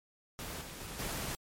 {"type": "noise with level steps", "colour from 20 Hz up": "pink", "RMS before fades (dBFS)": [-42, -46, -44, -38], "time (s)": [0.39, 1.35], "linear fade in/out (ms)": 0, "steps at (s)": [0.61, 0.8, 0.99], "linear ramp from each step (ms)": 2, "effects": ["MP3 64 kbps"]}